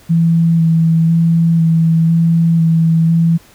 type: tone with vibrato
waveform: sine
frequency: 164.81 Hz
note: E3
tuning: in tune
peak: -8 dBFS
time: 0.09-3.38 s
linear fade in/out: 20 ms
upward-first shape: square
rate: 1 Hz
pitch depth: 14 cents each way
effects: pink hiss -45 dBFS RMS until 3.54 s